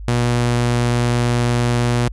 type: tone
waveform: sawtooth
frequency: 120.6 Hz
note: B2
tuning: 41 cents flat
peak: -11 dBFS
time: 0.08-2.08 s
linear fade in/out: 0 ms
effects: added 50 Hz sine -28 dBFS peak until 2.12 s + resampled to 24000 Hz